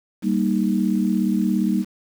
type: chord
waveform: sine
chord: Eb major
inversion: first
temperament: equal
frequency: 196 / 233.1 / 311.1 Hz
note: G3 / Bb3 / Eb4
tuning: 0 / 0 / 0 cents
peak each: -20 / -22 / -24 dBFS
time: 0.22-1.85 s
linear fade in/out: 50 ms
effects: 7-bit